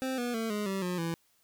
25% pulse tone with pitch steps, 261.4 / 242.5 / 224.9 / 208.7 / 193.58 / 179.58 / 166.59 Hz, C4 / B3 / A3 / G#3 / G3 / F3 / E3, -1 / -31 / +38 / +9 / -21 / +49 / +19 cents, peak -27 dBFS, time 0.02-1.14 s, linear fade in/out 0 ms, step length 160 ms, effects white hiss -69 dBFS RMS until 1.43 s

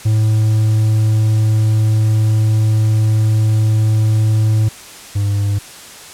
triangle tone pair in turn, 108.8 / 101.39 Hz, A2 / G#2, -19 / -41 cents, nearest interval minor second, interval 122 cents, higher first, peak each -8 / -11 dBFS, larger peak first, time 0.05-4.69 / 5.15-5.59 s, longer first, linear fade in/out 10 ms, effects white hiss -35 dBFS RMS until 6.13 s + low-pass 10000 Hz 12 dB/octave

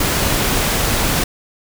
pink noise, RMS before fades -17 dBFS, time 0-1.24 s, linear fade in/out 5 ms, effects none

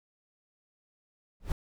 brown noise with exponential growth, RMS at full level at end -23 dBFS, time 1.4-1.52 s, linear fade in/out 1 ms, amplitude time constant 26 ms, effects none

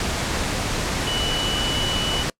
sine tone in noise, 2958 Hz, F#7, 1 cent flat, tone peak -24 dBFS, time 1.07-2.23 s, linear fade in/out 2 ms, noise pink, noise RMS -24 dBFS, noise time 0-2.3 s, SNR -3 dB, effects noise-tail reverb RT60 0.1 s tail -25 dB re dry + low-pass 8000 Hz 12 dB/octave

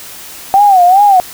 sine tone with vibrato, 762 Hz, G5, 49 cents flat, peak -3 dBFS, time 0.54-1.2 s, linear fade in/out 0 ms, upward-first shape sine, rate 2.5 Hz, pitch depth 140 cents each way, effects white hiss -30 dBFS RMS until 1.33 s

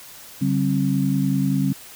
sine tone cluster, 142 / 192.3 / 267.3 Hz, C#3 / G3 / C4, +42 / -33 / +37 cents, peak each -22 dBFS, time 0.41-1.73 s, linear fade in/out 10 ms, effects white hiss -42 dBFS RMS until 1.95 s

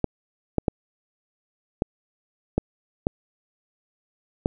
clicks, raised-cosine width 2 ms, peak -7 dBFS, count 7, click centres 0.043 / 0.583 / 0.682 / 1.821 / 2.58 / 3.069 / 4.459 s, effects none

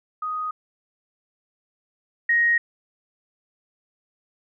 sine tone pair in turn, 1247 / 1876 Hz, D#6 / A#6, +3 / +11 cents, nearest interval perfect fifth, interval 708 cents, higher second, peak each -25 / -16 dBFS, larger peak second, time 0.22-0.51 / 2.29-2.58 s, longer neither, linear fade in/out 5 ms, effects none

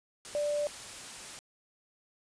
sine tone in noise, 588 Hz, D5, 2 cents sharp, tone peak -28 dBFS, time 0.35-0.67 s, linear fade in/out 0 ms, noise white, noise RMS -44 dBFS, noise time 0.25-1.39 s, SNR +13 dB, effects resampled to 22050 Hz

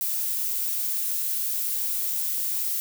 violet noise, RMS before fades -27 dBFS, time 0.01-2.8 s, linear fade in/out 0 ms, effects none

